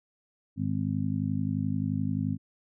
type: harmonic tone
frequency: 51.5 Hz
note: G#1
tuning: 14 cents flat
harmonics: 2 / 3 / 4 / 5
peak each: -32 / -32 / -32 / -32 dBFS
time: 0.56-2.38 s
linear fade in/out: 50 ms
effects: none